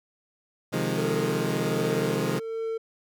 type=chord; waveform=20% pulse; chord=F minor seventh; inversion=second; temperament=equal; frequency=130.81 / 155.56 / 174.61 / 207.7 Hz; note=C3 / Eb3 / F3 / Ab3; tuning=0 / 0 / 0 / 0 cents; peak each=-26 dBFS; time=0.72-2.4 s; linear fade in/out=20 ms
type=tone with tremolo; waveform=triangle; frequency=450.5 Hz; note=A4; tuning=41 cents sharp; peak=-25 dBFS; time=0.97-2.78 s; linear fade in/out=10 ms; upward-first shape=sine; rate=1.3 Hz; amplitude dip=55%
effects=none